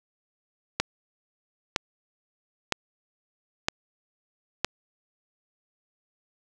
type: click train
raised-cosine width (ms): 0.2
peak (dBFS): -5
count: 5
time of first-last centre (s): 0.8-4.646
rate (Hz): 1.04
effects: none